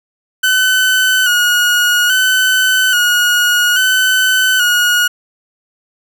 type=tone with vibrato; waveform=30% pulse; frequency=1480 Hz; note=F#6; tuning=in tune; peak=-7 dBFS; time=0.43-5.08 s; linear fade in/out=10 ms; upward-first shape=square; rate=0.6 Hz; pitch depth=41 cents each way; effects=none